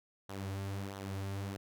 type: tone with flanger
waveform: sawtooth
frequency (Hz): 98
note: G2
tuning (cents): 0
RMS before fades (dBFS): -40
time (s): 0.29-1.57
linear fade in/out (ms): 5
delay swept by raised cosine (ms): 0.4 to 6.3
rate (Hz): 1.5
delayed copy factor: -0.6
effects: none